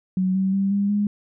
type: tone with pitch steps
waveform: sine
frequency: 186.3 / 190.99 / 195.79 / 200.7 / 205.8 Hz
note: F#3 / G3 / G3 / G3 / G#3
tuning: +12 / -45 / -2 / +41 / -16 cents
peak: -18 dBFS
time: 0.17-1.07 s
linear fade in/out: 2 ms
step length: 180 ms
effects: none